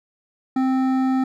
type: tone with hard clipping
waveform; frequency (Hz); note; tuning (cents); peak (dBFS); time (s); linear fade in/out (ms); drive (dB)
sine; 261.6; C4; 0; -19; 0.56-1.24; 5; 11
effects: none